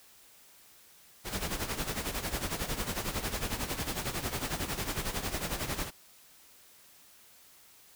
pink noise with tremolo, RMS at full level -32 dBFS, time 1.24-5.91 s, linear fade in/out 50 ms, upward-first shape sine, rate 11 Hz, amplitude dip 70%, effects white hiss -58 dBFS RMS until 7.95 s

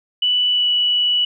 sine tone with pitch glide, 2968 to 2949 Hz, F#7 to F#7, +5 to -6 cents, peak -14 dBFS, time 0.22-1.25 s, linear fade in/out 5 ms, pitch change -11 cents, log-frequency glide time 0.5-0.67 s, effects none

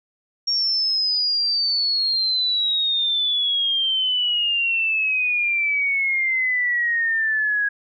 sine exponential sweep, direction down, 5570 to 1648 Hz, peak -18 dBFS, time 0.47-7.69 s, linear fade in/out 10 ms, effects none

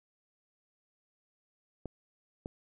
clicks, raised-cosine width 2 ms, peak -25 dBFS, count 2, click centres 1.857 / 2.459 s, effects none

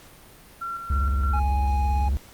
sine tone with tremolo, 1365 Hz, F6, 40 cents flat, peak -28 dBFS, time 0.61-1.4 s, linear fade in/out 10 ms, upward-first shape square, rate 3.2 Hz, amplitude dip 45%
triangle tone with vibrato, 67.5 Hz, C#2, 45 cents flat, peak -18 dBFS, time 0.9-2.17 s, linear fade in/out 0 ms, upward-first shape square, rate 18 Hz, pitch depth 150 cents each way
triangle tone, 830.6 Hz, G#5, in tune, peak -25 dBFS, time 1.33-2.09 s, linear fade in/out 10 ms
effects pink hiss -49 dBFS RMS until 2.33 s + Opus 48 kbps

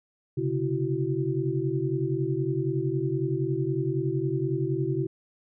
sine tone cluster, 130.4 / 141.2 / 333.1 / 377 Hz, C3 / C#3 / E4 / F#4, -5 / +32 / +18 / +32 cents, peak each -30 dBFS, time 0.37-5.07 s, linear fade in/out 10 ms, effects none

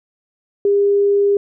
sine tone, 403.2 Hz, G4, 49 cents sharp, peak -11 dBFS, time 0.65-1.37 s, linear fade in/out 2 ms, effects none

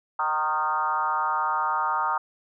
sine tone with frequency modulation, 1081 Hz, C#6, 44 cents flat, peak -22 dBFS, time 0.19-2.18 s, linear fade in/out 5 ms, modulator 156 Hz, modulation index 1.8, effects none

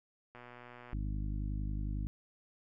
click train, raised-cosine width 0.5 ms, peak -36 dBFS, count 72, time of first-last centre 0.35-0.932 s, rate 122 Hz
harmonic tone, 51 Hz, G#1, 31 cents flat, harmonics 1 / 2 / 3 / 4 / 5 / 6, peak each -35 / -41 / -45 / -47 / -49 / -51 dBFS, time 0.93-2.07 s, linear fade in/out 0 ms
effects none

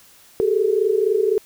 sine tone cluster, 385.2 / 421.1 / 444.9 Hz, G4 / G#4 / A4, -30 / +24 / +19 cents, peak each -20 dBFS, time 0.4-1.38 s, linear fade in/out 0 ms, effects white hiss -50 dBFS RMS until 1.45 s

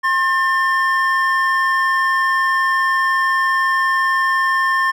triangle tone pair together, 1068.4 / 1794 Hz, C6 / A6, +36 / +33 cents, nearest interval major sixth, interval 897 cents, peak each -15 dBFS, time 0.03-4.92 s, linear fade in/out 20 ms, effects none

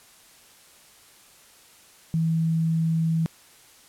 sine tone, 162.7 Hz, E3, 22 cents flat, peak -20 dBFS, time 2.14-3.26 s, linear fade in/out 0 ms, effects white hiss -53 dBFS RMS until 3.88 s + low-pass 12000 Hz 12 dB/octave

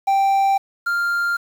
triangle tone pair in turn, 784 / 1396.9 Hz, G5 / F6, 0 / 0 cents, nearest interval minor seventh, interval 1000 cents, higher second, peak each -12 / -16 dBFS, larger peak first, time 0.07-0.58 / 0.86-1.37 s, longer neither, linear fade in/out 10 ms, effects 7-bit

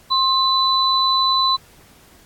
sine tone pair together, 1058 / 3994 Hz, C6 / B7, +19 / +19 cents, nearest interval octave + major seventh, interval 2300 cents, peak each -17 dBFS, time 0.1-1.57 s, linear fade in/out 20 ms, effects pink hiss -50 dBFS RMS until 2.25 s + AAC 64 kbps

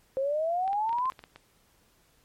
sine exponential sweep, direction up, 524 to 1062 Hz, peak -25 dBFS, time 0.17-1.1 s, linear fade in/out 0 ms
clicks, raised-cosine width 0.3 ms, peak -29 dBFS, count 10, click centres 0.678 / 0.731 / 0.893 / 0.929 / 0.985 / 1.056 / 1.121 / 1.192 / 1.239 / 1.36 s
effects pink hiss -65 dBFS RMS until 2.24 s + MP3 64 kbps

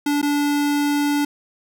square tone with dropouts, 290 Hz, D4, 22 cents flat, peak -18 dBFS, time 0.06-1.25 s, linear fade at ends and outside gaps 5 ms, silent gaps 0.216-0.227 s, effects none

